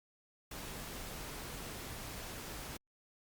pink noise, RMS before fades -45 dBFS, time 0.51-2.77 s, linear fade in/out 5 ms, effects Opus 48 kbps

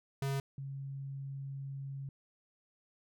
square / sine tone pair in turn, 137.2 / 137.2 Hz, C#3 / C#3, -17 / -17 cents, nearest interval unison, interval 0 cents, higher neither, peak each -33 / -39 dBFS, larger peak first, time 0.22-0.4 / 0.58-2.09 s, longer second, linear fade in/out 2 ms, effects none

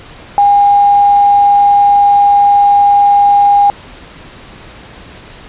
sine tone with quantisation, 811 Hz, G#5, 41 cents flat, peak -4 dBFS, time 0.38-3.7 s, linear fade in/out 0 ms, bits 4, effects pink hiss -34 dBFS RMS until 5.48 s + resampled to 8000 Hz

